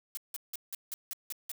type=noise bursts; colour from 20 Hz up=blue; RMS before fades=-38 dBFS; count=8; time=0.15-1.516 s; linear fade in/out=0 ms; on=22 ms; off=170 ms; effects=none